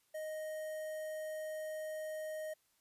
square tone with notch filter, 622.3 Hz, D#5, in tune, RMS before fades -42 dBFS, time 0.14-2.54 s, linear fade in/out 10 ms, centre 4000 Hz, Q 0.56, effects white hiss -75 dBFS RMS until 2.8 s + resampled to 32000 Hz

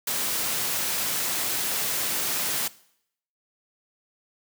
white noise, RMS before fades -27 dBFS, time 0.07-2.68 s, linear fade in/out 5 ms, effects noise-tail reverb RT60 0.7 s tail -20 dB re dry + high-pass 100 Hz 12 dB/octave

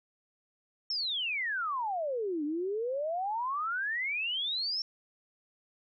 sine exponential two-way sweep, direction down then up, 5500 to 287.6 to 5500 Hz, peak -30 dBFS, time 0.9-4.82 s, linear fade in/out 2 ms, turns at 2.44 s, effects none

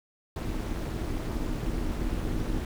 brown noise with amplitude modulation, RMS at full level -27 dBFS, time 0.36-2.65 s, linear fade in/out 2 ms, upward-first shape sine, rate 283 Hz, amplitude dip 80%, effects none

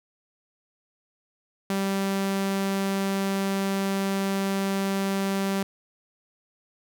sawtooth tone, 195.3 Hz, G3, 6 cents flat, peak -20 dBFS, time 1.7-5.63 s, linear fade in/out 2 ms, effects none

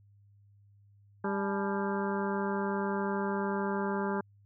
harmonic tone with a mistuned harmonic, 198.5 Hz, G3, 22 cents sharp, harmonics 1 / 2 / 3 / 4 / 5 / 6 / 7 / 8, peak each -33 / -34 / -41 / -38 / -40 / -43 / -43 / -42 dBFS, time 1.24-4.21 s, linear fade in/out 5 ms, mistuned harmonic 4, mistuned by +140 cents, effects added 101 Hz sine -58 dBFS peak until 4.45 s

